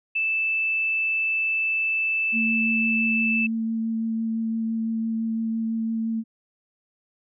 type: tone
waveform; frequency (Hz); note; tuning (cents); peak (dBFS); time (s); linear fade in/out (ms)
sine; 2637; E7; 0; -21; 0.15-3.47; 10
type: tone with vibrato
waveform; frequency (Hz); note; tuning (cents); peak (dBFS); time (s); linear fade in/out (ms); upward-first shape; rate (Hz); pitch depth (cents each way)
sine; 224.9; A3; +38; -23; 2.32-6.24; 50; sine; 5.9; 10
effects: none